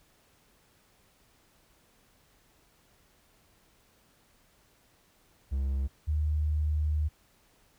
triangle / sine tone pair in turn, 67.7 / 75.99 Hz, C#2 / D#2, -40 / -40 cents, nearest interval major second, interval 200 cents, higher second, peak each -25 dBFS, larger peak neither, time 5.51-5.88 / 6.07-7.09 s, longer second, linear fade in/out 20 ms, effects pink hiss -65 dBFS RMS until 7.78 s

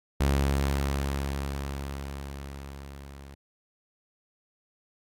sawtooth tone with level ramp, 69.3 Hz, C#2, in tune, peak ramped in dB -17 to -40 dBFS, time 0.2-3.35 s, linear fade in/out 10 ms, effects AAC 48 kbps

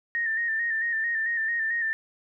sine tone with vibrato, 1824 Hz, A#6, 38 cents flat, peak -24 dBFS, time 0.15-1.93 s, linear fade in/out 0 ms, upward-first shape square, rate 4.5 Hz, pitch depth 40 cents each way, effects none

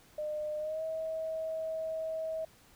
sine tone with pitch glide, 606 to 640.6 Hz, D#5 to E5, -46 to -50 cents, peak -33 dBFS, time 0.18-2.45 s, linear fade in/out 5 ms, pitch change +96 cents, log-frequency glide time 0.58-0.83 s, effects pink hiss -61 dBFS RMS until 2.75 s

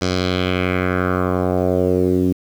10% pulse tone with low-pass filter sweep, 91.4 Hz, F#2, 21 cents flat, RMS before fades -18 dBFS, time 0.01-2.33 s, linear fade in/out 10 ms, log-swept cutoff 5600 to 280 Hz, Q 2.5, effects 7-bit

